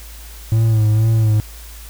triangle tone with vibrato, 110 Hz, A2, in tune, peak -9 dBFS, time 0.52-1.4 s, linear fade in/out 0 ms, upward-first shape sine, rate 2.1 Hz, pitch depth 46 cents each way, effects added 55 Hz sine -34 dBFS peak until 1.89 s + white hiss -40 dBFS RMS until 1.89 s

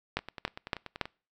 two click trains, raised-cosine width 0.3 ms, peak -23 / -12 dBFS, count 10 / 4, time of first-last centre 0.19-1.055 / 0.17-1.013 s, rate 10.4 / 3.56 Hz, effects noise-tail reverb RT60 0.4 s tail -26 dB re dry

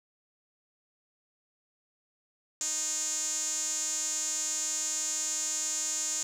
sawtooth tone with band-pass filter, 308.7 Hz, D#4, 14 cents flat, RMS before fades -32 dBFS, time 2.61-6.23 s, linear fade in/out 0 ms, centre 6900 Hz, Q 9.1, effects none

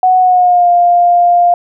sine tone with pitch glide, 740 to 701.3 Hz, F#5 to F5, 0 to +7 cents, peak -5 dBFS, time 0.03-1.54 s, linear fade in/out 2 ms, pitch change -93 cents, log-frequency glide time 0.19-0.69 s, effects none

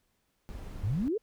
brown noise, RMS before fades -41 dBFS, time 0.49-1.08 s, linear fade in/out 0 ms
sine exponential sweep, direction up, 85.7 to 472.5 Hz, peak -27 dBFS, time 0.83-1.18 s, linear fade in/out 10 ms
effects pink hiss -75 dBFS RMS until 1.22 s

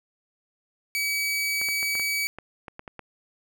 sawtooth tone, 2280 Hz, C#7, 48 cents sharp, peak -21 dBFS, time 0.95-2.27 s, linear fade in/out 0 ms
clicks, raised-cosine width 0.5 ms, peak -23 dBFS, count 10, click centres 1.615 / 1.687 / 1.829 / 1.953 / 1.997 / 2.386 / 2.682 / 2.794 / 2.878 / 2.993 s
effects none

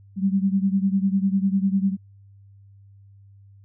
sine beating tone pair, 191.6 / 201.6 Hz, G3 / G3, -39 / +49 cents, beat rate 10 Hz, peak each -20 / -23 dBFS, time 0.16-1.97 s, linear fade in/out 50 ms, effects added 99 Hz sine -47 dBFS peak until 3.64 s

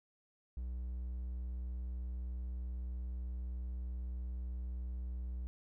triangle tone, 61.6 Hz, B1, 4 cents flat, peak -36 dBFS, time 0.57-5.47 s, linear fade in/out 0 ms, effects none

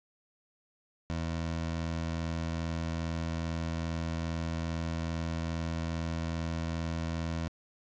20% pulse tone, 82.41 Hz, E2, in tune, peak -27 dBFS, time 1.1-7.48 s, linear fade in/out 0 ms, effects resampled to 16000 Hz + 10-bit

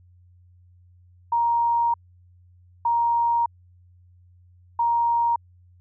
sine tone bursts at uneven times, 938 Hz, A#5, 11 cents sharp, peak -18 dBFS, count 3, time 1.32-1.94 / 2.85-3.46 / 4.79-5.36 s, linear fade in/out 5 ms, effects added 89 Hz sine -51 dBFS peak until 5.8 s

